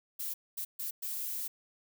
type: noise bursts at uneven times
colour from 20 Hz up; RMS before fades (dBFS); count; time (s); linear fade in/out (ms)
violet; -37; 4; 0.19-0.34 / 0.57-0.65 / 0.79-0.91 / 1.02-1.48; 10
effects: none